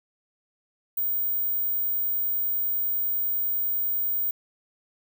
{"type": "tone", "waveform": "sine", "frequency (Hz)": 15090, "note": "A#9", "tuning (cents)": 20, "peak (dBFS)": -22, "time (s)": [0.97, 4.31], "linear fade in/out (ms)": 5, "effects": ["tanh soft clip ceiling -19 dBFS", "9-bit"]}